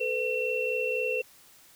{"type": "tone cluster", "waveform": "sine", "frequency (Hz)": [440.1, 504, 2713], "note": ["A4", "B4", "E7"], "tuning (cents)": [0, 35, 49], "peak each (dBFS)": [-32, -30, -30], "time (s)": [0, 1.22], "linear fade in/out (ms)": 10, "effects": ["white hiss -56 dBFS RMS until 1.75 s"]}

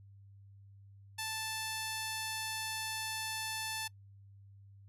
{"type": "tone with low-pass filter", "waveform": "10% pulse", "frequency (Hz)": 880, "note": "A5", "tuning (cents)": 0, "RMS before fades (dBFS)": -39, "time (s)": [1.18, 3.88], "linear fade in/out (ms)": 10, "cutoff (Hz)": 10000, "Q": 6.3, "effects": ["noise-tail reverb RT60 0.1 s tail -24 dB re dry", "added 99 Hz sine -54 dBFS peak until 4.88 s"]}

